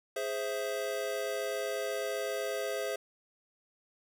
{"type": "chord", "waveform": "square", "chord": "Ab augmented", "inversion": "none", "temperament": "equal", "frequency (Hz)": [415.3, 523.3, 659.3], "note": ["Ab4", "C5", "E5"], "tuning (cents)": [0, 0, 0], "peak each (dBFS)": [-38, -37, -38], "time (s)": [0.16, 2.96], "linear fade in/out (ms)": 5, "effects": []}